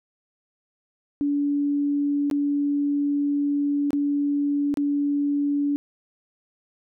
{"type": "tone with dropouts", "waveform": "sine", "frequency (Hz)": 287, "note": "D4", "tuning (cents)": -40, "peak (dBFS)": -20, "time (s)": [1.21, 5.76], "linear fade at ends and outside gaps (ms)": 0, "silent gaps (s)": [[2.3, 2.312], [3.906, 3.931], [4.741, 4.772]], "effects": []}